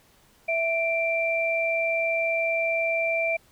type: tone pair together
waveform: sine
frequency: 659.3 / 2355 Hz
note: E5 / D7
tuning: 0 / +4 cents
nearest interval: octave + minor seventh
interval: 2204 cents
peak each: -25 dBFS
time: 0.48-3.37 s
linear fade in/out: 10 ms
effects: pink hiss -59 dBFS RMS until 3.51 s